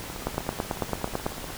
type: two click trains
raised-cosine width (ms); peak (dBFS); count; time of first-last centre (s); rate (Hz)
1; -11 / -23; 10 / 25; 0.27-1.264 / 0.04-1.503; 9.05 / 16.4
effects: pink hiss -38 dBFS RMS until 1.57 s